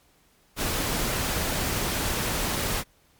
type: noise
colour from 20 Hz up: pink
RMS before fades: -27 dBFS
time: 0.56-2.84 s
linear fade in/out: 50 ms
effects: pink hiss -62 dBFS RMS until 3.19 s + MP3 96 kbps